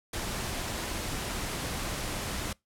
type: noise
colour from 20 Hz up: pink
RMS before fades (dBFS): -34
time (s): 0.13-2.53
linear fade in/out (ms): 5
effects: noise-tail reverb RT60 0.2 s tail -25 dB re dry + low-pass 12000 Hz 12 dB/octave